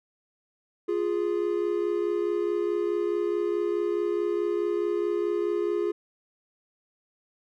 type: tone pair together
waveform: triangle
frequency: 349.2 / 413.9 Hz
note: F4 / G#4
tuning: 0 / -6 cents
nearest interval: minor third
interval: 294 cents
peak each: -25 dBFS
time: 0.88-5.92 s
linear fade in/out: 10 ms
effects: none